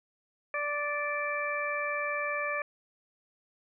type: harmonic tone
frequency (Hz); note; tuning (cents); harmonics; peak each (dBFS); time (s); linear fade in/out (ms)
585; D5; -7; 1 / 2 / 3 / 4; -35 / -35 / -35 / -35; 0.54-2.62; 2
effects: none